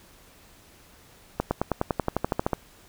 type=accelerating click train; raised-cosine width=1 ms; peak=-9 dBFS; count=14; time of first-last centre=1.4-2.532 s; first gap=110 ms; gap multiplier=0.96; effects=pink hiss -54 dBFS RMS until 2.88 s